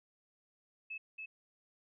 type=tone with echo; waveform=sine; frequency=2600 Hz; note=E7; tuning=24 cents flat; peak=-40 dBFS; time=0.9-0.98 s; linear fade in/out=10 ms; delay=280 ms; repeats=1; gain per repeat=-2 dB; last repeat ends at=1.26 s; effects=none